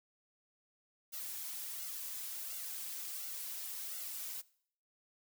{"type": "noise with flanger", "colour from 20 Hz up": "blue", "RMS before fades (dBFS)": -43, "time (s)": [1.12, 4.42], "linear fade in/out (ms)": 20, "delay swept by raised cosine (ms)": [1.4, 4], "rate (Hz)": 1.4, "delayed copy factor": 0.8, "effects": ["noise-tail reverb RT60 0.6 s tail -21 dB re dry"]}